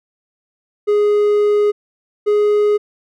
triangle tone pair in turn, 415.3 / 416.8 Hz, G#4 / G#4, 0 / +6 cents, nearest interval unison, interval 6 cents, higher second, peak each -9 dBFS, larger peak neither, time 0.87-1.72 / 2.26-2.78 s, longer first, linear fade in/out 20 ms, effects none

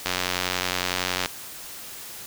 click train, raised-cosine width 0.2 ms, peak -6 dBFS, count 110, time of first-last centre 0.06-1.259 s, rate 90.9 Hz, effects white hiss -39 dBFS RMS until 2.26 s

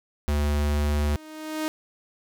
square tone with pitch glide, 73.42 to 73.89 Hz, D2 to D2, 0 to +11 cents, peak -22 dBFS, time 0.28-1.16 s, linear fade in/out 0 ms, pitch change +11 cents, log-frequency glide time 0.63-1.02 s
sawtooth tone with exponential growth, 311.1 Hz, D#4, in tune, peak -20 dBFS, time 0.71-1.68 s, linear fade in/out 0 ms, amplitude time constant 210 ms
effects none

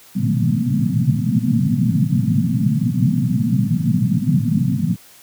pink band-pass noise, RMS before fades -17 dBFS, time 0.15-4.96 s, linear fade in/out 10 ms, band 110 to 250 Hz, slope 96 dB/octave, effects white hiss -46 dBFS RMS until 5.22 s + high-pass 60 Hz 12 dB/octave

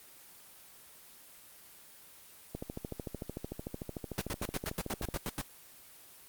click train, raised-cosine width 2 ms, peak -24 dBFS, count 36, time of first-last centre 2.55-5.162 s, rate 13.4 Hz
pink noise bursts, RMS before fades -35 dBFS, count 11, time 4.18-5.413 s, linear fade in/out 0 ms, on 33 ms, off 87 ms
effects white hiss -55 dBFS RMS until 6.28 s + Opus 24 kbps

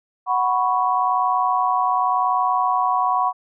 sine chord, F# suspended fourth, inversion none, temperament equal, 740 / 987.8 / 1108.7 Hz, F#5 / B5 / C#6, 0 / 0 / 0 cents, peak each -21 dBFS, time 0.26-3.33 s, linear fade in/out 50 ms, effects none

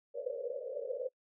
pink band-pass noise, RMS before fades -39 dBFS, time 0.14-1.09 s, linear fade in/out 20 ms, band 460 to 570 Hz, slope 96 dB/octave, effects noise-tail reverb RT60 0.1 s tail -24 dB re dry

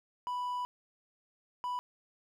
triangle tone bursts at uneven times, 987.8 Hz, B5, in tune, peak -31 dBFS, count 2, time 0.27-0.65 / 1.64-1.79 s, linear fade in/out 0 ms, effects none

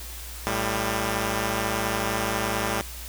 5% pulse tone pair together, 111.57 / 198.8 Hz, A2 / G3, +25 / +25 cents, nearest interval minor seventh, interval 1000 cents, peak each -16 dBFS, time 0.47-2.81 s, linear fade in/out 0 ms, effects added 60 Hz sine -38 dBFS peak until 3.08 s + white hiss -40 dBFS RMS until 3.08 s

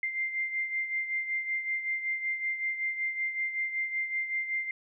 sine beating tone pair, 2093 / 2098.3 Hz, C7 / C7, 0 / +4 cents, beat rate 5.3 Hz, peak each -30 / -37 dBFS, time 0.03-4.71 s, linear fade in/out 2 ms, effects none

